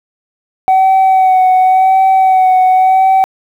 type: tone with vibrato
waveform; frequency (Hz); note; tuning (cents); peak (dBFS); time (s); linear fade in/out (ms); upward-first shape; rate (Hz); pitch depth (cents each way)
sine; 754; F#5; +32; -3; 0.68-3.24; 0; sine; 0.91; 25
effects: tanh soft clip ceiling -4 dBFS + 7-bit